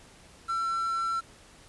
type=tone with quantisation; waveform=triangle; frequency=1348 Hz; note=E6; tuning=38 cents sharp; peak=-25 dBFS; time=0.48-1.21 s; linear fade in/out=20 ms; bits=8; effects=pink hiss -54 dBFS RMS until 1.68 s + resampled to 24000 Hz